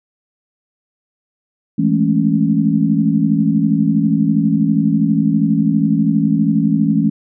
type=chord; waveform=sine; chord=A major seventh; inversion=second; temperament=equal; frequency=164.81 / 207.7 / 220 / 277.2 Hz; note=E3 / G#3 / A3 / C#4; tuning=0 / 0 / 0 / 0 cents; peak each=-17 dBFS; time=1.78-7.1 s; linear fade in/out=10 ms; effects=none